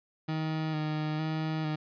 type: tone with vibrato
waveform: 30% pulse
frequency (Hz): 155.56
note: D#3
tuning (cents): 0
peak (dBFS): -27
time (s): 0.28-1.76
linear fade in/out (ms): 10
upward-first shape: square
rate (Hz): 1.1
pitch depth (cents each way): 22
effects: resampled to 11025 Hz